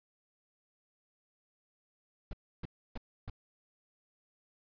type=noise bursts; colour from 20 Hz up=brown; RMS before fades=-39 dBFS; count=4; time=2.31-3.298 s; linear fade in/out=2 ms; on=22 ms; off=300 ms; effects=resampled to 11025 Hz